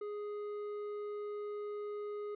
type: tone with hard clipping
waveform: triangle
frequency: 415.3 Hz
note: G#4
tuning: in tune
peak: -40 dBFS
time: 0.01-2.35 s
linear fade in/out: 5 ms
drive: 10 dB
effects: resampled to 8000 Hz